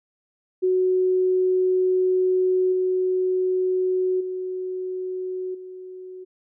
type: tone with level steps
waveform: sine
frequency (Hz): 370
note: F#4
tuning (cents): 0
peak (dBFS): -17 / -19 / -26 / -35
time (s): 0.62-6.25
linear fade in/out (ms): 20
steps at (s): 2.72 / 4.2 / 5.54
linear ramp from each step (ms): 10
effects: none